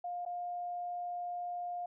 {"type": "tone with dropouts", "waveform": "sine", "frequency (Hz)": 707, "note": "F5", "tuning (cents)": 21, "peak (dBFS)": -36, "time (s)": [0.04, 1.86], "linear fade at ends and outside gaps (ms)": 5, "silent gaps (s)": [0.252, 0.261], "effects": []}